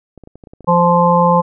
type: clicks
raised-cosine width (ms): 2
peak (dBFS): -24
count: 9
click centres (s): 0.177 / 0.237 / 0.274 / 0.356 / 0.438 / 0.472 / 0.535 / 0.607 / 0.645
type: harmonic tone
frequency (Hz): 173.8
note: F3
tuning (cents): -8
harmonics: 1 / 3 / 5 / 6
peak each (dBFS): -14 / -14 / -14 / -14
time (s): 0.67-1.42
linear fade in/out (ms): 20
effects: none